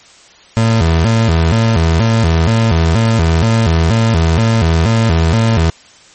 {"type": "tone with vibrato", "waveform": "30% pulse", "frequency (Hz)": 96.4, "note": "G2", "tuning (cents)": -28, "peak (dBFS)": -6, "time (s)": [0.57, 5.7], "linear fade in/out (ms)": 0, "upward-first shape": "square", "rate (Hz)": 2.1, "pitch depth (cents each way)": 280, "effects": ["white hiss -42 dBFS RMS until 6.14 s", "MP3 32 kbps"]}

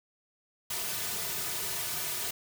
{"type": "noise with comb filter", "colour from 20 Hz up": "white", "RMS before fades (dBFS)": -34, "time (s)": [0.7, 2.31], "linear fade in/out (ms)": 5, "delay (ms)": 3.7, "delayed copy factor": -1, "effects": []}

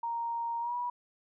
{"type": "tone with pitch glide", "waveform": "sine", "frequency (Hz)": [932.3, 971.9], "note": ["A#5", "B5"], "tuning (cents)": [0, -28], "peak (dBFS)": -31, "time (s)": [0.03, 0.9], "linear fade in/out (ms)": 5, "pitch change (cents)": 72, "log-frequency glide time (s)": [0.6, 0.75], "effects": []}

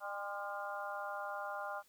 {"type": "harmonic tone with a mistuned harmonic", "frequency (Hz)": 201.3, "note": "G3", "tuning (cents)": 46, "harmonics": [3, 4, 5, 6, 7], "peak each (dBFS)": [-45, -44, -47, -47, -45], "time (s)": [0, 1.83], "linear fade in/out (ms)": 50, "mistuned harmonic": 5, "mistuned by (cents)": 54, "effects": ["white hiss -69 dBFS RMS until 1.88 s"]}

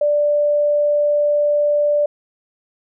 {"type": "tone", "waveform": "sine", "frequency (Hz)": 588, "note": "D5", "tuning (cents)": 2, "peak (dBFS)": -13, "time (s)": [0.01, 2.06], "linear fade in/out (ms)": 5, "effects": []}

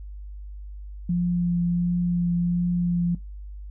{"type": "tone with vibrato", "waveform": "sine", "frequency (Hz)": 174.61, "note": "F3", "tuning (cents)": 0, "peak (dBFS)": -20, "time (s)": [1.09, 3.15], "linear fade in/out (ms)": 5, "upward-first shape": "triangle", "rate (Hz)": 1.4, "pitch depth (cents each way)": 14, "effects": ["noise-tail reverb RT60 0.2 s tail -21 dB re dry", "added 50 Hz sine -35 dBFS peak until 3.7 s"]}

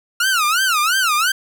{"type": "tone with vibrato", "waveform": "sawtooth", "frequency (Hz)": 1370, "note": "F6", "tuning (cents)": -34, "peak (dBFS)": -11, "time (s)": [0.2, 1.32], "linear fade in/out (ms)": 5, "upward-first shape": "sine", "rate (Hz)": 2.9, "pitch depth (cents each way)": 240, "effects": []}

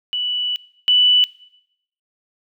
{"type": "tone pair in turn", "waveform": "sine", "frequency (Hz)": [2960, 2973], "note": ["F#7", "F#7"], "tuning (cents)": [0, 8], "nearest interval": "unison", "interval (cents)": 8, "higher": "second", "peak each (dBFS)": [-19, -11], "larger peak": "second", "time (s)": [[0.13, 0.56], [0.88, 1.24]], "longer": "first", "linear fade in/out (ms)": 0, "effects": ["noise-tail reverb RT60 0.8 s tail -21 dB re dry"]}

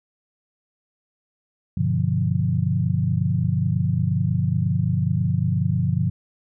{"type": "chord", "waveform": "sine", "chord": "G dominant seventh", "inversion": "none", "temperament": "equal with one note detuned", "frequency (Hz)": [98, 123.47, 145.57, 174.61], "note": ["G2", "B2", "D3", "F3"], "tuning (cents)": [0, 0, -15, 0], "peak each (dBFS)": -24, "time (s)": [1.77, 6.1], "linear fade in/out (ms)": 5, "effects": []}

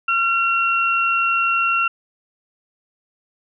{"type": "tone pair together", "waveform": "sine", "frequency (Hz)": [1368, 2736], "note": ["F6", "F7"], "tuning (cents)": [-36, -36], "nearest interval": "octave", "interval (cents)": 1200, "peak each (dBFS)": [-18, -19], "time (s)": [0.08, 1.88], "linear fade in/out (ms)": 5, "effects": []}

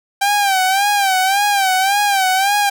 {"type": "tone with vibrato", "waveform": "sawtooth", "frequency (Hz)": 784, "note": "G5", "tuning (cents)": 0, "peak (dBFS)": -9, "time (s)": [0.21, 2.7], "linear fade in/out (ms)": 10, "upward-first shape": "sine", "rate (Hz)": 1.8, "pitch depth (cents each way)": 89, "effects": []}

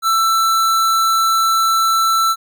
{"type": "tone", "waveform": "square", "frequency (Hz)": 1332, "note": "E6", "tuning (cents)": 18, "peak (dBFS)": -13, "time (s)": [0.02, 2.36], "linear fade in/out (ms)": 50, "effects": []}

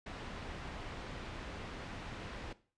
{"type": "low-pass noise", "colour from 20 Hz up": "pink", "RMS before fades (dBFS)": -45, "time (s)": [0.06, 2.53], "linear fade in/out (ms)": 5, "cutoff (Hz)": 3200, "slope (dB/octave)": 12, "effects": ["noise-tail reverb RT60 0.4 s tail -17 dB re dry", "resampled to 22050 Hz"]}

